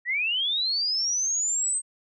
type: linear sweep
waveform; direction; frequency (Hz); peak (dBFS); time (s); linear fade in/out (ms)
sine; up; 1864.7 to 8370; -23; 0.05-1.82; 50
effects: none